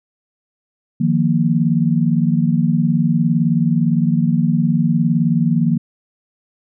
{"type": "chord", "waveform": "sine", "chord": "Eb suspended second", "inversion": "none", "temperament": "just", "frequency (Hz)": [155.56, 175.01, 233.3], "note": ["Eb3", "F3", "Bb3"], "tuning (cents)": [0, 4, 2], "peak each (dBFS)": -17, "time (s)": [1, 5.78], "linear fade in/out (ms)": 10, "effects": []}